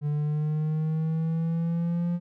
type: exponential sweep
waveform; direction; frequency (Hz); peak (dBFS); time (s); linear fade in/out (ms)
triangle; up; 146.83 to 174.61; -22; 0.01-2.2; 50
effects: none